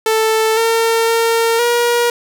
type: tone with pitch steps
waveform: sawtooth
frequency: 441.2 / 455.3 / 458.2 / 476.9 Hz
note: A4 / A#4 / A#4 / A#4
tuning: +5 / -41 / -30 / +39 cents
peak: -8 dBFS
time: 0.06-2.1 s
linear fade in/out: 2 ms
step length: 510 ms
effects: none